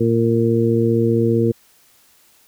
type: harmonic tone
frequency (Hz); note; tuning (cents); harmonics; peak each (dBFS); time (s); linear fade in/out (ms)
115.3; A#2; -19; 1 / 2 / 3 / 4; -19 / -19 / -19 / -19; 0-1.52; 10
effects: white hiss -54 dBFS RMS until 2.47 s